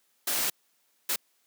white noise bursts at uneven times, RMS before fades -28 dBFS, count 2, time 0.27-0.5 / 1.09-1.16 s, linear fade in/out 5 ms, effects white hiss -70 dBFS RMS until 1.46 s + high-pass 200 Hz 12 dB/octave

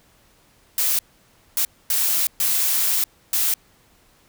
blue noise bursts at uneven times, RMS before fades -20 dBFS, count 5, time 0.78-0.99 / 1.57-1.65 / 1.9-2.27 / 2.4-3.04 / 3.33-3.54 s, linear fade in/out 2 ms, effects pink hiss -57 dBFS RMS until 4.28 s

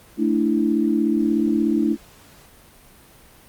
sine chord, A suspended fourth, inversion none, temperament just, 220 / 293.3 / 330 Hz, A3 / D4 / E4, 0 / -2 / +2 cents, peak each -21 dBFS, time 0.17-1.97 s, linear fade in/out 50 ms, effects pink hiss -49 dBFS RMS until 3.48 s + Opus 32 kbps

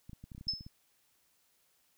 clicks, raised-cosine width 5 ms, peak -35 dBFS, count 11, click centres 0.095 / 0.132 / 0.24 / 0.318 / 0.349 / 0.38 / 0.411 / 0.47 / 0.536 / 0.609 / 0.665 s
sine tone with exponential decay, 5230 Hz, E8, 15 cents flat, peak -27 dBFS, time 0.48-0.69 s, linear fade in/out 5 ms, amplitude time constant 44 ms
effects white hiss -72 dBFS RMS until 1.97 s

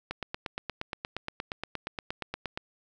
click train, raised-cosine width 0.3 ms, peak -17 dBFS, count 22, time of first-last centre 0.11-2.575 s, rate 8.52 Hz, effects none

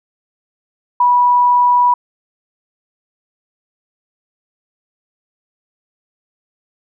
sine tone, 978 Hz, B5, 17 cents flat, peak -8 dBFS, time 1-1.94 s, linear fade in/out 5 ms, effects none

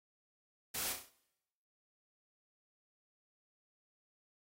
white noise with echo, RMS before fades -39 dBFS, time 0.74-0.93 s, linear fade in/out 10 ms, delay 33 ms, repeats 5, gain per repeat -5 dB, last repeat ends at 1.095 s, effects noise-tail reverb RT60 0.9 s tail -22 dB re dry + AAC 48 kbps

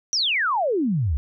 sine exponential sweep, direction down, 6000 to 64 Hz, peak -19 dBFS, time 0.13-1.17 s, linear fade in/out 0 ms, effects none

